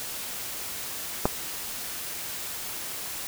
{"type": "clicks", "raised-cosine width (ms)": 1, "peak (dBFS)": [-6, -19], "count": 2, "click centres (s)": [1.255, 1.26], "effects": ["white hiss -35 dBFS RMS until 3.27 s"]}